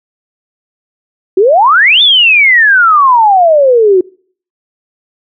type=exponential two-way sweep; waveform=sine; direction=up then down; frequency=356.1 to 3600 to 356.1 Hz; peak=-3 dBFS; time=1.37-4.01 s; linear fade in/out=5 ms; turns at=2.02 s; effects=noise-tail reverb RT60 0.5 s tail -25 dB re dry